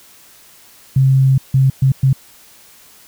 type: tone bursts at uneven times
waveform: sine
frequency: 133.5 Hz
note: C3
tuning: 35 cents sharp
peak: -8 dBFS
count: 4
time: 0.96-1.38 / 1.54-1.7 / 1.82-1.92 / 2.03-2.13 s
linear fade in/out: 5 ms
effects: white hiss -45 dBFS RMS until 3.07 s